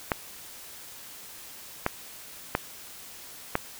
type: clicks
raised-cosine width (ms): 0.5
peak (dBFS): -8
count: 4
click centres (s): 0.118 / 1.864 / 2.551 / 3.554
effects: white hiss -45 dBFS RMS until 3.79 s